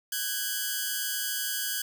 5% pulse tone pair together, 1508.8 / 1648 Hz, F#6 / G#6, +33 / -14 cents, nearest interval major second, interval 153 cents, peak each -21 / -20 dBFS, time 0.12-1.82 s, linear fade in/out 5 ms, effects none

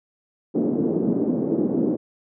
white band-pass noise, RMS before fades -22 dBFS, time 0.54-1.97 s, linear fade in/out 20 ms, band 190 to 370 Hz, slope 24 dB/octave, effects none

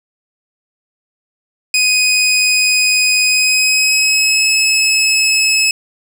20% pulse tone with pitch glide, 2501 to 2586 Hz, D#7 to E7, +8 to -34 cents, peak -5 dBFS, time 1.74-5.71 s, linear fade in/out 2 ms, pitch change +58 cents, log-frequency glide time 3.23-4.48 s, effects 7-bit

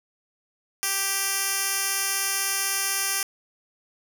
10% pulse tone with band-pass filter, 392 Hz, G4, in tune, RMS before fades -26 dBFS, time 0.83-3.23 s, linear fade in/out 0 ms, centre 11000 Hz, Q 0.68, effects 7-bit

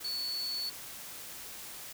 sine tone in noise, 4435 Hz, C#8, in tune, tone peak -33 dBFS, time 0.04-0.7 s, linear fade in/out 10 ms, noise white, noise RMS -45 dBFS, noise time 0-1.93 s, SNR +9 dB, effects none

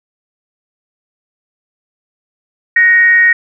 sine tone with frequency modulation, 1872 Hz, A#6, 7 cents sharp, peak -5 dBFS, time 2.76-3.33 s, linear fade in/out 5 ms, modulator 387 Hz, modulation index 0.32, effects none

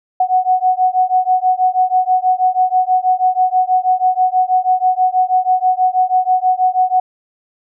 sine beating tone pair, 737 / 743.2 Hz, F#5 / F#5, -7 / +7 cents, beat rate 6.2 Hz, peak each -14 dBFS, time 0.2-7 s, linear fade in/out 5 ms, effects none

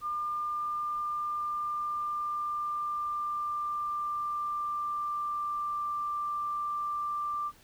sine tone with pitch glide, 1200 to 1182.1 Hz, D6 to D6, +37 to +11 cents, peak -30 dBFS, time 0.01-7.52 s, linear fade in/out 50 ms, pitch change -26 cents, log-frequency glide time 0.36-5.84 s, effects pink hiss -59 dBFS RMS until 7.63 s

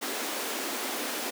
pink high-pass noise, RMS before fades -33 dBFS, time 0.01-1.31 s, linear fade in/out 20 ms, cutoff 240 Hz, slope 48 dB/octave, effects none

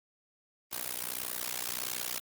white noise with amplitude modulation, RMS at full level -32 dBFS, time 0.71-2.2 s, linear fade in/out 20 ms, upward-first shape sine, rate 61.5 Hz, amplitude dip 95%, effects high-pass 100 Hz 12 dB/octave + Opus 24 kbps

